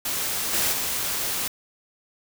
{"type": "noise with level steps", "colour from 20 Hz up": "white", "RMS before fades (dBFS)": [-27, -23, -27], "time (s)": [0.05, 1.48], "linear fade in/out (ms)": 5, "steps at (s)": [0.53, 0.72], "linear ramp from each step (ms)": 10, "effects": []}